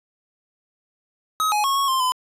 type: tone with pitch steps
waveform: square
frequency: 1270 / 838 / 1094 / 1104 / 1052 / 1014 Hz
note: D#6 / G#5 / C#6 / C#6 / C6 / B5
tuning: +35 / +15 / -23 / -7 / +9 / +45 cents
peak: -19 dBFS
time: 1.4-2.12 s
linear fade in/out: 0 ms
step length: 120 ms
effects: resampled to 32000 Hz